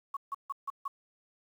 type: tone bursts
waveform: sine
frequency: 1108.7 Hz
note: C#6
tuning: in tune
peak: -32 dBFS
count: 5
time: 0.14-0.88 s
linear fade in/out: 5 ms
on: 28 ms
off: 150 ms
effects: 10-bit